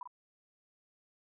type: tone with echo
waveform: sine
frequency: 987.8 Hz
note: B5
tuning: in tune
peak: -39 dBFS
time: 0.01-0.03 s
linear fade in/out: 2 ms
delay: 45 ms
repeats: 1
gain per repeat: -4 dB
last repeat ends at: 0.075 s
effects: none